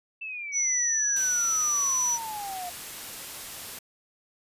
sine exponential sweep, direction down, 2670 to 701 Hz, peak -33 dBFS, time 0.21-2.7 s, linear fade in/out 10 ms
sine tone, 5920 Hz, F#8, in tune, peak -23 dBFS, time 0.52-2.19 s, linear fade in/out 50 ms
white noise, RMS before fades -39 dBFS, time 1.16-3.79 s, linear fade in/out 5 ms
effects resampled to 32000 Hz

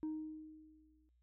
sine tone with exponential decay, 311.1 Hz, D#4, in tune, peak -34 dBFS, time 0.03-1.09 s, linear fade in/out 0 ms, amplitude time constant 230 ms, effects tanh soft clip ceiling -36 dBFS + added 60 Hz sine -70 dBFS peak until 1.22 s

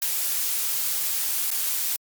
blue noise with dropouts, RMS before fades -25 dBFS, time 0.02-1.96 s, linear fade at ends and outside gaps 0 ms, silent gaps 1.504-1.514 s, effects MP3 96 kbps

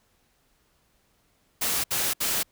white noise bursts, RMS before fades -26 dBFS, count 3, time 1.61-2.432 s, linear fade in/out 10 ms, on 230 ms, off 66 ms, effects pink hiss -67 dBFS RMS until 2.51 s

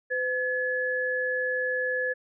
sine tone pair together, 507.2 / 1706 Hz, B4 / G#6, +46 / +46 cents, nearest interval octave + major sixth, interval 2100 cents, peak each -29 / -27 dBFS, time 0.1-2.14 s, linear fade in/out 20 ms, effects none

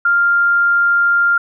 sine tone, 1396.9 Hz, F6, in tune, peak -10 dBFS, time 0.05-1.38 s, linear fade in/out 5 ms, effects none

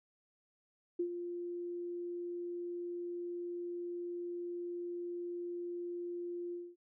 sine tone with ADSR envelope, 349.2 Hz, F4, in tune, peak -30 dBFS, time 0.99-6.76 s, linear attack 8 ms, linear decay 83 ms, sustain -8 dB, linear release 230 ms, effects none

